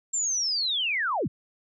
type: linear sweep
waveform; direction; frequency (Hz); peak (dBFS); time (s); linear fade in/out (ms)
sine; down; 7459 to 72.2; -24; 0.13-1.28; 10
effects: none